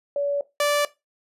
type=tone pair in turn; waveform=sine / sawtooth; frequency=570 / 583.7 Hz; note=C#5 / D5; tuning=+48 / -11 cents; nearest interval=unison; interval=41 cents; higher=second; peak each=-21 / -15 dBFS; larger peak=second; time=0.16-0.41 / 0.6-0.85 s; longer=neither; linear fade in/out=2 ms; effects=noise-tail reverb RT60 0.2 s tail -17 dB re dry + resampled to 32000 Hz